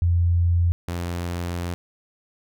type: tone pair in turn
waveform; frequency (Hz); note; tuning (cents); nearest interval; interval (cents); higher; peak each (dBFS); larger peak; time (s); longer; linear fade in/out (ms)
sine / sawtooth; 86.3 / 86.95; F2 / F2; -20 / -7; unison; 13; second; -16 / -22; first; 0.02-0.72 / 0.88-1.74; second; 0
effects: none